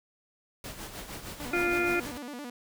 pink noise with tremolo, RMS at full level -39 dBFS, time 0.64-2.18 s, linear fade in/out 2 ms, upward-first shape sine, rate 6.5 Hz, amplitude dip 55%
sawtooth tone with vibrato, 266.6 Hz, C4, 33 cents sharp, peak -34 dBFS, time 1.4-2.5 s, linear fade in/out 2 ms, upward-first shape square, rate 9.1 Hz, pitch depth 160 cents each way
harmonic tone, 349.2 Hz, F4, in tune, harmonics 1 / 2 / 4 / 5 / 6 / 7, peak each -28 / -36 / -31 / -42 / -37 / -31 dBFS, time 1.53-2 s, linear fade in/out 5 ms
effects none

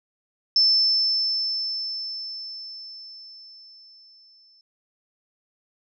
sine tone with exponential decay, 5290 Hz, E8, 5 cents sharp, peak -14 dBFS, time 0.56-4.61 s, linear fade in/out 2 ms, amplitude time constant 880 ms, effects none

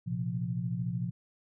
sine chord, Bb suspended second, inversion none, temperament equal with one note detuned, 116.54 / 129.91 / 174.61 Hz, Bb2 / C3 / F3, 0 / -12 / 0 cents, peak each -35 / -35 / -34 dBFS, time 0.06-1.11 s, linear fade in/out 20 ms, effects none

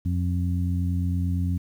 harmonic tone, 88.7 Hz, F2, 27 cents sharp, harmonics 1 / 2 / 3, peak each -23 / -29 / -33 dBFS, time 0.05-1.58 s, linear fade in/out 10 ms, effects 9-bit

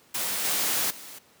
white noise with level steps, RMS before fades -29 / -26 / -43 dBFS, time 0.14-1.19 s, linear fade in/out 10 ms, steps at 0.44 / 0.9 s, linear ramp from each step 10 ms, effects pink hiss -58 dBFS RMS until 1.4 s + high-pass 150 Hz 12 dB/octave

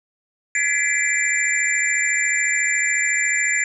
sine tone cluster, 1699 / 1976 / 2050 / 2335 / 7190 Hz, G#6 / B6 / C7 / D7 / A8, +39 / 0 / -36 / -11 / +36 cents, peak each -24 dBFS, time 0.55-3.64 s, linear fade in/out 2 ms, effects none

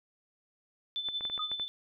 sine tone with tremolo, 3520 Hz, A7, in tune, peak -30 dBFS, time 0.96-1.68 s, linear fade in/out 0 ms, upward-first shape sine, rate 11 Hz, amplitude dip 65%
clicks, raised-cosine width 0.5 ms, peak -29 dBFS, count 7, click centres 1.087 / 1.209 / 1.252 / 1.299 / 1.378 / 1.516 / 1.598 s
sine tone with exponential decay, 1244.5 Hz, D#6, in tune, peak -31 dBFS, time 1.39-1.54 s, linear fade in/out 5 ms, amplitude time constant 32 ms
effects none

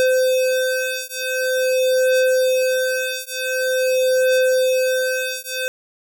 square beating tone pair, 514 / 514.46 Hz, C5 / C5, -31 / -29 cents, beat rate 0.46 Hz, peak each -20 dBFS, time 0-5.68 s, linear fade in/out 0 ms, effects none

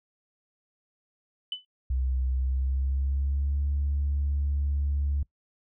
sine tone with exponential decay, 3006 Hz, F#7, 27 cents sharp, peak -25 dBFS, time 1.52-1.65 s, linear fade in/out 2 ms, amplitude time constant 27 ms
sine tone with pitch glide, 64.5 to 71.16 Hz, C2 to C#2, -24 to +46 cents, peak -23 dBFS, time 1.9-5.23 s, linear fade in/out 5 ms, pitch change +170 cents, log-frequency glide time 2.34-3.63 s
effects noise-tail reverb RT60 0.1 s tail -23 dB re dry + tanh soft clip ceiling -20 dBFS

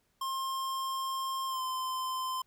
square tone with pitch glide, 1063 to 1034.5 Hz, C6 to C6, +27 to -20 cents, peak -33 dBFS, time 0.21-2.42 s, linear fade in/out 5 ms, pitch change -47 cents, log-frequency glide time 1.47-1.61 s, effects pink hiss -74 dBFS RMS until 2.46 s

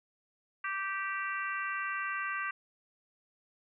harmonic tone, 390 Hz, G4, 9 cents flat, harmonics 3 / 4 / 5 / 6 / 7, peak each -37 / -37 / -39 / -45 / -43 dBFS, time 0.64-2.51 s, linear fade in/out 5 ms, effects none

